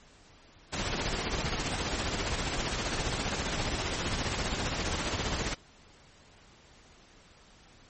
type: noise with tremolo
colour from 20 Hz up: pink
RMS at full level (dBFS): -30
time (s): 0.72-5.55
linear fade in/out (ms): 20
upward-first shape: sine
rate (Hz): 15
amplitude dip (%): 40
effects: pink hiss -57 dBFS RMS until 7.89 s + MP3 32 kbps